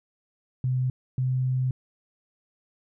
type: tone pair in turn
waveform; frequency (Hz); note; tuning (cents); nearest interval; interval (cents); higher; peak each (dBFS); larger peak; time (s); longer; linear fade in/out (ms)
sine; 128 / 128.64; C3 / C3; -38 / -29; unison; 9; second; -22; neither; 0.64-0.9 / 1.18-1.71; second; 2
effects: none